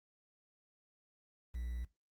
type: tone with quantisation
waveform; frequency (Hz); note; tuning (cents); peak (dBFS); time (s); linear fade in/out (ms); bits
triangle; 59.8; A#1; +45; -36; 1.54-1.85; 10; 10
effects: noise-tail reverb RT60 0.2 s tail -18 dB re dry + Opus 32 kbps